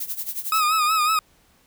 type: noise with tremolo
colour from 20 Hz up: violet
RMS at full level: -27 dBFS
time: 0-0.64 s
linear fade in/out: 5 ms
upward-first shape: sine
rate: 11 Hz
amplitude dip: 80%
type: tone with vibrato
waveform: 40% pulse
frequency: 1256 Hz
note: D#6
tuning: 16 cents sharp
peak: -17 dBFS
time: 0.52-1.19 s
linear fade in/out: 2 ms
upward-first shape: sine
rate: 5.4 Hz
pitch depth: 65 cents each way
effects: pink hiss -59 dBFS RMS until 1.66 s